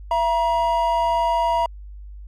triangle tone pair together, 673.2 / 952 Hz, E5 / A#5, +36 / +36 cents, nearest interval tritone, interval 600 cents, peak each -20 / -17 dBFS, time 0.11-1.66 s, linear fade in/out 2 ms, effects added 50 Hz sine -35 dBFS peak until 2.27 s

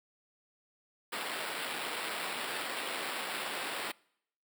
white noise with sample-and-hold, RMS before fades -37 dBFS, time 1.12-3.92 s, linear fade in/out 10 ms, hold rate 6300 Hz, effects noise-tail reverb RT60 0.7 s tail -25 dB re dry + high-pass 300 Hz 12 dB/octave

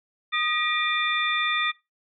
sine tone cluster, 1234 / 1913 / 2396 / 3558 Hz, D#6 / A#6 / D7 / A7, -15 / +44 / +34 / +19 cents, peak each -28 dBFS, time 0.32-1.72 s, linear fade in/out 20 ms, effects noise-tail reverb RT60 0.2 s tail -18 dB re dry

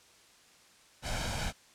pink noise with comb filter, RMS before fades -34 dBFS, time 1.02-1.53 s, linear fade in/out 50 ms, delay 1.3 ms, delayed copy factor +0.65, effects white hiss -60 dBFS RMS until 1.74 s + low-pass 8000 Hz 12 dB/octave

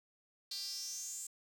sawtooth tone with high-pass filter sweep, 395.3 Hz, G4, 15 cents sharp, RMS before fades -43 dBFS, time 0.51-1.27 s, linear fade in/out 5 ms, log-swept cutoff 4400 to 7700 Hz, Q 7.2, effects none

